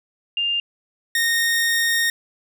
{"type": "tone pair in turn", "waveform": ["sine", "sawtooth"], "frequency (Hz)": [2803, 1850.3], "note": ["F7", "A#6"], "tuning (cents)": [6, -13], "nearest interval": "perfect fifth", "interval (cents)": 719, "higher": "first", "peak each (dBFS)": [-19, -14], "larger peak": "second", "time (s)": [[0.37, 0.6], [1.15, 2.1]], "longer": "second", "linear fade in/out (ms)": 2, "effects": []}